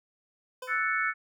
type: tone with exponential decay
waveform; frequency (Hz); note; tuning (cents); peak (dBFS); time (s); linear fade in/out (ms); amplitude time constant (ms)
25% pulse; 508; B4; +49; -32; 0.62-0.91; 5; 63
type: chord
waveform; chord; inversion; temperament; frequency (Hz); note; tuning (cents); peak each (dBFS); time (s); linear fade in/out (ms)
sine; F# minor seventh; third; equal; 1318.5 / 1480 / 1760 / 2217; E6 / F#6 / A6 / C#7; 0 / 0 / 0 / 0; -31; 0.67-1.14; 50
effects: none